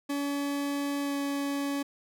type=tone with pitch glide; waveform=40% pulse; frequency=283.6 to 281.5 Hz; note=C#4 to C#4; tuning=+40 to +27 cents; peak=-28 dBFS; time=0.09-1.83 s; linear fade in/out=10 ms; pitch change=-13 cents; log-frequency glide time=1.02-1.14 s; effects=none